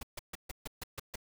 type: noise bursts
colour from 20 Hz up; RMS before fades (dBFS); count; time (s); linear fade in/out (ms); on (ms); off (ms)
pink; -40; 8; 0.01-1.158; 5; 21; 140
effects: none